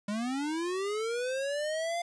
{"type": "linear sweep", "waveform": "square", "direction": "up", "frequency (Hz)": [200, 700], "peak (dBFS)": -31, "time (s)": [0.08, 2.02], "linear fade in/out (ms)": 5, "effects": ["resampled to 22050 Hz", "10-bit"]}